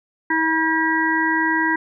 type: harmonic tone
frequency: 321.4 Hz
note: E4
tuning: 44 cents flat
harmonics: 1 / 3 / 5 / 6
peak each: -22 / -22 / -22 / -22 dBFS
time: 0.3-1.76 s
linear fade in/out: 5 ms
effects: none